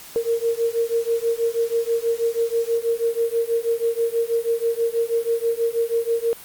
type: beating tone pair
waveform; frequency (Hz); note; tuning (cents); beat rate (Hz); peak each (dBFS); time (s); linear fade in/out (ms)
sine; 459.6 / 465.8; A#4 / A#4; -25 / -1; 6.2; -22; 0.16-6.33; 0
effects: white hiss -41 dBFS RMS until 6.44 s + Opus 48 kbps